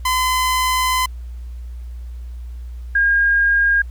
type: tone pair in turn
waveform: sawtooth / sine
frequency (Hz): 1021 / 1620.7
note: C6 / G#6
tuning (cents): -43 / -43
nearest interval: minor sixth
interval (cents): 800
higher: second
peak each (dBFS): -12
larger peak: neither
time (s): 0.05-1.06 / 2.95-3.82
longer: first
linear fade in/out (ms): 5
effects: added 60 Hz sine -28 dBFS peak until 3.9 s + pink hiss -56 dBFS RMS until 3.9 s